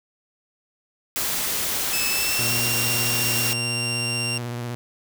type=noise; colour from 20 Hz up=white; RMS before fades=-25 dBFS; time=1.16-3.53 s; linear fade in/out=0 ms
type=tone with pitch glide; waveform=20% pulse; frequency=2614 to 2769 Hz; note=E7 to F7; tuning=-15 to -15 cents; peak=-19 dBFS; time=1.93-4.38 s; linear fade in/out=5 ms; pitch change=+100 cents; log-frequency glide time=2.08-2.62 s
type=tone with vibrato; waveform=sawtooth; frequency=120 Hz; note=B2; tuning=49 cents flat; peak=-24 dBFS; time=2.39-4.75 s; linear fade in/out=0 ms; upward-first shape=square; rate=16 Hz; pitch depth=23 cents each way
effects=none